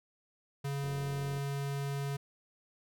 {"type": "tone", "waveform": "square", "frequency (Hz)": 140, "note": "C#3", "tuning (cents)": 18, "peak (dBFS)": -34, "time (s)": [0.64, 2.17], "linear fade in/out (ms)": 10}
{"type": "click train", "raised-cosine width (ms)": 2, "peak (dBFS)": -36, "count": 50, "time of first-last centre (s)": [0.84, 1.38], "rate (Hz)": 90.7}
{"effects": []}